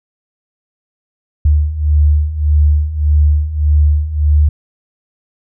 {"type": "beating tone pair", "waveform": "sine", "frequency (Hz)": [73.6, 75.3], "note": ["D2", "D2"], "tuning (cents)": [4, 44], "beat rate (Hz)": 1.7, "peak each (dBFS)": [-14, -10], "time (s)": [1.45, 4.49], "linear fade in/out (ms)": 5, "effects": []}